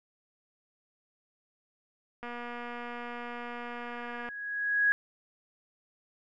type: click train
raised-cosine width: 0.5 ms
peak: -26 dBFS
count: 495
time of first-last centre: 2.23-4.288 s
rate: 240 Hz
type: tone with exponential growth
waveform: sine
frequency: 1661.2 Hz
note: G#6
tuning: in tune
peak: -20 dBFS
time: 3.63-4.92 s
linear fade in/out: 0 ms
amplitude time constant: 280 ms
effects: none